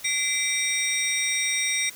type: tone cluster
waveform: sine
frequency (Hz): 2043 / 2320 / 3736 / 5660 / 8460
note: C7 / D7 / A#7 / F8 / C9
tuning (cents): -42 / -22 / +3 / +22 / +18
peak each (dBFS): -29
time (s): 0.04-1.9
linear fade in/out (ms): 10
effects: white hiss -44 dBFS RMS until 1.95 s